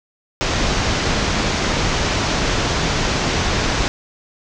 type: low-pass noise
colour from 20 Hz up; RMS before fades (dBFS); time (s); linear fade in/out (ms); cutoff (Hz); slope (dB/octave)
pink; -19; 0.41-3.88; 0; 6700; 48
effects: none